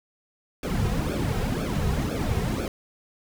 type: noise with flanger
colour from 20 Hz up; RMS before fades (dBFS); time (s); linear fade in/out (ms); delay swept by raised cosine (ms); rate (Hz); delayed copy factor
brown; -26; 0.63-2.68; 2; 1 to 3.5; 2; -1
effects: none